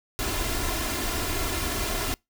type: noise with comb filter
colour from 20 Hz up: pink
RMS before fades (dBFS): -28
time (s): 0.19-2.14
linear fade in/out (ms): 0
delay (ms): 2.9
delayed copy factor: +0.6
effects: noise-tail reverb RT60 0.2 s tail -26 dB re dry